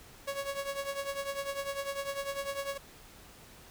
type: tone with tremolo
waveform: sawtooth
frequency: 556 Hz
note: C#5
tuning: 5 cents sharp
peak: -27 dBFS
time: 0.27-2.78 s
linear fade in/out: 10 ms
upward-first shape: triangle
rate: 10 Hz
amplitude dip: 80%
effects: pink hiss -54 dBFS RMS until 3.7 s